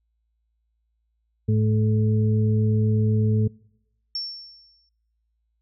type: harmonic tone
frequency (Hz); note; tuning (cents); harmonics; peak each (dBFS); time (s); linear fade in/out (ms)
108; A2; -32; 1 / 2 / 4; -18 / -24 / -30; 1.48-3.48; 10
type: tone with exponential decay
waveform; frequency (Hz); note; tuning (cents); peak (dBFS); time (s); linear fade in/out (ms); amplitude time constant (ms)
sine; 5440; F8; -46; -24; 4.15-4.89; 2; 160
effects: noise-tail reverb RT60 0.9 s tail -26 dB re dry + added 56 Hz sine -69 dBFS peak until 5.61 s